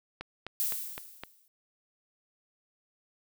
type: click train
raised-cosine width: 0.3 ms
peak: -22 dBFS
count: 5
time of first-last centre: 0.21-1.236 s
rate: 3.9 Hz
type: noise with exponential decay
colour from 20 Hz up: violet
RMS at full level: -28 dBFS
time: 0.6-1.48 s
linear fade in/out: 0 ms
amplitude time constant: 190 ms
effects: none